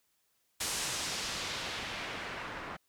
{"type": "noise with low-pass filter sweep", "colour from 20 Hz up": "white", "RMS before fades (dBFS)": -38, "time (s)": [0.6, 2.77], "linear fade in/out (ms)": 10, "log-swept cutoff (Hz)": [9500, 1400], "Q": 0.97, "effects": ["white hiss -75 dBFS RMS until 2.88 s"]}